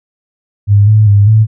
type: tone with pitch steps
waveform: sine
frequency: 101.9 / 107.4 / 101.6 / 109.4 Hz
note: G#2 / A2 / G#2 / A2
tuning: -32 / -41 / -38 / -9 cents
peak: -3 dBFS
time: 0.67-1.47 s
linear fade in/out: 50 ms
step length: 200 ms
effects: none